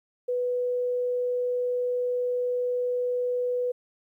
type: tone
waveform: sine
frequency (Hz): 493.9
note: B4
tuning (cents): 0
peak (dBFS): -24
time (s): 0.28-3.72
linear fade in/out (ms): 10
effects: 11-bit